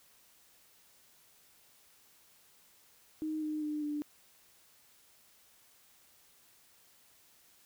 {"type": "tone with pitch steps", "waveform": "sine", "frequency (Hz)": [311.1, 305.9, 300.9, 295.9], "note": ["D#4", "D#4", "D4", "D4"], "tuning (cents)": [0, -29, 42, 13], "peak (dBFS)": -33, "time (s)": [3.22, 4.02], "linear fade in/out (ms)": 0, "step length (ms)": 200, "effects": ["white hiss -64 dBFS RMS until 7.65 s"]}